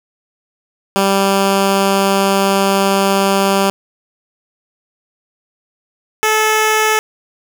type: tone pair in turn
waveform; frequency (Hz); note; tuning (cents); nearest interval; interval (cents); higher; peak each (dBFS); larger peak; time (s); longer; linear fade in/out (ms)
10% pulse; 195.9 / 433.5; G3 / A4; -1 / -26; octave + major second; 1375; second; -3; neither; 0.96-3.7 / 6.23-6.99; first; 0
effects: none